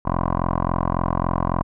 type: tone with low-pass filter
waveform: 10% pulse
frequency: 43.61 Hz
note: F1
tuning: 2 cents flat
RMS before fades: -22 dBFS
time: 0.05-1.63 s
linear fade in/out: 10 ms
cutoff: 1000 Hz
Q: 5.4
effects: none